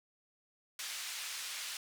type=band-pass noise; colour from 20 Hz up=pink; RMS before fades=-42 dBFS; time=0.79-1.77 s; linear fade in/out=2 ms; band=2200 to 10000 Hz; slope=12 dB/octave; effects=none